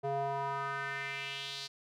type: tone with band-pass filter sweep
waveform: square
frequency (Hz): 138.59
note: C#3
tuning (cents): 0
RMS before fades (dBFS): -37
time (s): 0.03-1.68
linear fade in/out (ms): 20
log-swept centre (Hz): 570 to 4500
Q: 3.1
effects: none